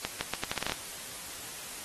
accelerating click train, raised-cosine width 0.2 ms, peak -12 dBFS, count 10, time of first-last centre 0.05-0.721 s, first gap 160 ms, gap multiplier 0.79, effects white hiss -42 dBFS RMS until 1.84 s + AAC 32 kbps

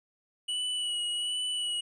square tone with vibrato, 2942 Hz, F#7, 11 cents flat, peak -30 dBFS, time 0.48-1.81 s, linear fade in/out 10 ms, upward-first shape sine, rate 1.3 Hz, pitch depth 24 cents each way, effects resampled to 22050 Hz

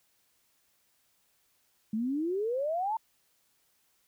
sine exponential sweep, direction up, 209.2 to 922 Hz, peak -28 dBFS, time 1.93-2.97 s, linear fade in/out 5 ms, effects white hiss -71 dBFS RMS until 4.07 s

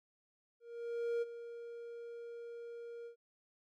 triangle tone with ADSR envelope, 469.5 Hz, A#4, 12 cents sharp, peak -30 dBFS, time 0.6-3.16 s, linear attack 620 ms, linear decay 24 ms, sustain -13 dB, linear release 100 ms, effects none

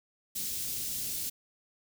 white band-stop noise, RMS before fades -35 dBFS, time 0.35-1.3 s, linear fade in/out 10 ms, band 270 to 4000 Hz, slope 12 dB/octave, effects none

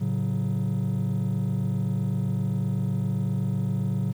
triangle chord, F# minor, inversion first, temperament just, 111 / 138.75 / 185 Hz, A2 / C#3 / F#3, +16 / +2 / 0 cents, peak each -25 dBFS, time 0-4.13 s, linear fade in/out 20 ms, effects tanh soft clip ceiling -17 dBFS + 9-bit

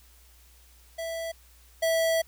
square tone pair in turn, 659.3 / 654.7 Hz, E5 / E5, 0 / -12 cents, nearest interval unison, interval 12 cents, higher first, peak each -32 / -23 dBFS, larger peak second, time 0.98-1.32 / 1.82-2.22 s, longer second, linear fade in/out 10 ms, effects added 60 Hz sine -55 dBFS peak until 2.27 s + white hiss -59 dBFS RMS until 2.27 s

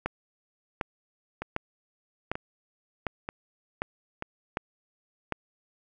two click trains, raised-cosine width 0.5 ms, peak -13 / -18 dBFS, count 8 / 4, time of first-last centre 0.06-5.323 / 1.42-4.224 s, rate 1.33 / 1.07 Hz, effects none

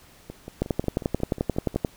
two click trains, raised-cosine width 2 ms, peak -9 / -22 dBFS, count 15 / 9, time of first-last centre 0.62-1.848 / 0.3-1.744 s, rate 11.4 / 5.54 Hz, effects pink hiss -53 dBFS RMS until 1.96 s

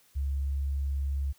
sine tone, 69.3 Hz, C#2, in tune, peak -27 dBFS, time 0.15-1.33 s, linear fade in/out 20 ms, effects white hiss -63 dBFS RMS until 1.38 s

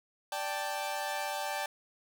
sawtooth chord, D suspended fourth, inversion none, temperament equal, 587.3 / 784 / 880 Hz, D5 / G5 / A5, 0 / 0 / 0 cents, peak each -35 / -33 / -34 dBFS, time 0.32-1.66 s, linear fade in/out 2 ms, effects none

